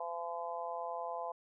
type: harmonic tone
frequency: 170.1 Hz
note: F3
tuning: 45 cents flat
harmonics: 3 / 4 / 5 / 6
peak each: -44 / -41 / -43 / -43 dBFS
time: 0-1.32 s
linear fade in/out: 5 ms
effects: none